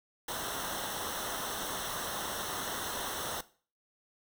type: noise with comb filter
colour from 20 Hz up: pink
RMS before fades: -37 dBFS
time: 0.28-3.41 s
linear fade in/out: 5 ms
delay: 0.42 ms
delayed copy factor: -0.8
effects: noise-tail reverb RT60 0.4 s tail -17 dB re dry